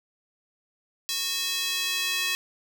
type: tone with high-pass filter sweep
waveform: square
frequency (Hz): 367.2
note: F#4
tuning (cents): -13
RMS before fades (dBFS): -28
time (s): 1.09-2.35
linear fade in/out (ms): 0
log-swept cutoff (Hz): 4000 to 2500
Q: 1.6
effects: none